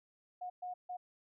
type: tone bursts at uneven times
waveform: sine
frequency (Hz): 724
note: F#5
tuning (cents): -38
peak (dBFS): -39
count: 3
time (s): 0.41-0.5 / 0.62-0.74 / 0.89-0.97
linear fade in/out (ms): 10
effects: none